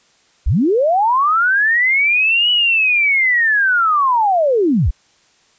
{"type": "linear two-way sweep", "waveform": "sine", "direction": "up then down", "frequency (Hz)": [34.65, 2960, 34.65], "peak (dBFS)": -11, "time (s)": [0.46, 4.91], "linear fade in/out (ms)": 10, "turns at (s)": 2.51, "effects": ["white hiss -55 dBFS RMS until 5.58 s", "resampled to 16000 Hz"]}